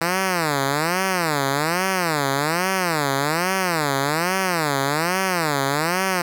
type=tone with vibrato; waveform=5% pulse; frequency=161.7 Hz; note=E3; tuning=33 cents flat; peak=-8 dBFS; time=0.01-6.22 s; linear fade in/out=5 ms; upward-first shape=sine; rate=1.2 Hz; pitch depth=290 cents each way; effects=none